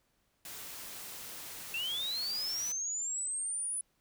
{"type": "noise", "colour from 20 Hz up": "white", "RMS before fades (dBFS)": -45, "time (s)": [0.45, 2.72], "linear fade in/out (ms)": 2}
{"type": "linear sweep", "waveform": "sine", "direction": "up", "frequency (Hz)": [2637, 10020], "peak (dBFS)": -33, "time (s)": [1.74, 3.81], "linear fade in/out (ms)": 2}
{"effects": ["pink hiss -75 dBFS RMS until 4 s"]}